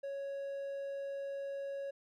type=tone; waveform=triangle; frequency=554.4 Hz; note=C#5; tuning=in tune; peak=-36 dBFS; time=0.03-1.91 s; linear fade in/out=10 ms; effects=none